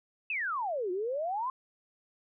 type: exponential two-way sweep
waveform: sine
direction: down then up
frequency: 2700 to 349.2 to 1074 Hz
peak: -30 dBFS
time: 0.3-1.5 s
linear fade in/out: 2 ms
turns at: 0.91 s
effects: none